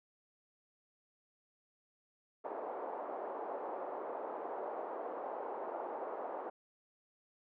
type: band-pass noise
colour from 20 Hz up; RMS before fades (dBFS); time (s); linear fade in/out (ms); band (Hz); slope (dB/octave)
white; -42; 2.44-6.5; 10; 380 to 870; 24
effects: none